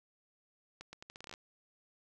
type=accelerating click train; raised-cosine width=0.2 ms; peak=-30 dBFS; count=12; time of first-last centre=0.81-1.339 s; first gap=120 ms; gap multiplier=0.79; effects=none